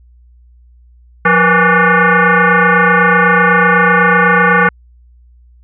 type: tone with frequency modulation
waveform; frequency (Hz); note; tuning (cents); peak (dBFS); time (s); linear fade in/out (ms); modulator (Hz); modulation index
sine; 150; D3; +37; -6; 1.25-4.69; 5; 328; 5.5
effects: added 60 Hz sine -41 dBFS peak until 5.63 s